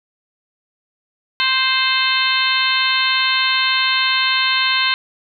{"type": "harmonic tone with a mistuned harmonic", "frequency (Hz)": 523.3, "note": "C5", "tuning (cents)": 0, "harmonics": [2, 3, 4, 5, 6, 7, 8], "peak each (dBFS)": [-22, -22, -22, -22, -22, -22, -22], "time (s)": [1.4, 4.94], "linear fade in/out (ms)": 0, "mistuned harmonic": 6, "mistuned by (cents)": -38, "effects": []}